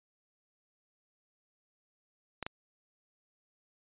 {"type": "clicks", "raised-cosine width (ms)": 0.3, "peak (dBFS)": -20, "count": 2, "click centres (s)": [2.427, 2.465], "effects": ["resampled to 8000 Hz"]}